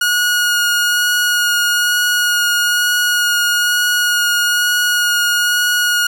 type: tone with vibrato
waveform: sawtooth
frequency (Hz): 1443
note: F#6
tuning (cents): -44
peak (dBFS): -9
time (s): 0.01-6.07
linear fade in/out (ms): 5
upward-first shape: sine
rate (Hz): 1.1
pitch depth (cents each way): 10
effects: none